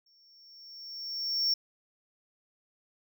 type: tone with exponential growth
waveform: triangle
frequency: 5470 Hz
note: F8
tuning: 37 cents flat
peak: -22 dBFS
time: 0.06-1.54 s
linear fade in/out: 5 ms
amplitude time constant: 320 ms
effects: none